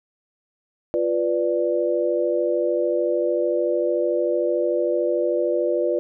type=chord; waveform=sine; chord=B diminished; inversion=second; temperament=equal; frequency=349.2 / 493.9 / 587.3 Hz; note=F4 / B4 / D5; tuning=0 / 0 / 0 cents; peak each=-23 dBFS; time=0.94-5.99 s; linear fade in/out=0 ms; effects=none